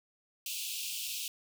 pink high-pass noise, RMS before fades -38 dBFS, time 0.46-1.28 s, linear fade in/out 2 ms, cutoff 2500 Hz, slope 96 dB/octave, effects none

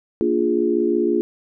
sine chord, Bb dominant seventh, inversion none, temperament equal, 233.1 / 293.7 / 349.2 / 415.3 Hz, Bb3 / D4 / F4 / Ab4, 0 / 0 / 0 / 0 cents, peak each -24 / -24 / -19 / -22 dBFS, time 0.21-1.21 s, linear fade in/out 0 ms, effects none

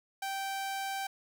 sawtooth tone, 780 Hz, G5, 9 cents flat, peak -30 dBFS, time 0.22-1.07 s, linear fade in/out 5 ms, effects none

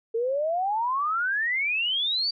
sine exponential sweep, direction up, 443.9 to 4699 Hz, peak -23 dBFS, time 0.14-2.31 s, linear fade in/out 10 ms, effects none

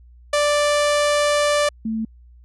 sawtooth / sine tone pair in turn, 587.3 / 221.8 Hz, D5 / A3, 0 / +14 cents, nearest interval octave + perfect fourth, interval 1686 cents, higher first, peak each -12 / -21 dBFS, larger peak first, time 0.33-1.69 / 1.85-2.05 s, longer first, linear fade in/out 5 ms, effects added 60 Hz sine -44 dBFS peak until 2.44 s + resampled to 24000 Hz

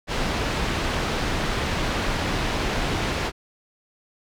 pink low-pass noise, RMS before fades -25 dBFS, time 0.07-3.32 s, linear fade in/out 50 ms, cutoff 4200 Hz, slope 12 dB/octave, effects none

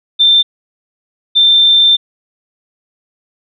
sine tone pair in turn, 3573 / 3573 Hz, A7 / A7, +26 / +26 cents, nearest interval unison, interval 0 cents, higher neither, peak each -5 dBFS, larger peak neither, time 0.19-0.43 / 1.35-1.97 s, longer second, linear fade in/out 20 ms, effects none

